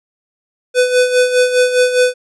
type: tone with tremolo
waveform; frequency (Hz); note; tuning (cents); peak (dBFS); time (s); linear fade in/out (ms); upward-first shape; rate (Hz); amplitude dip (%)
square; 499.6; B4; +20; -8; 0.74-2.14; 50; sine; 4.9; 65
effects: resampled to 24000 Hz